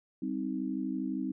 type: chord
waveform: sine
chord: C minor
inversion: second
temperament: just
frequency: 196.22 / 261.6 / 314 Hz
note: G3 / C4 / Eb4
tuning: +2 / 0 / +16 cents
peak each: -37 / -34 / -36 dBFS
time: 0.22-1.32 s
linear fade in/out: 5 ms
effects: none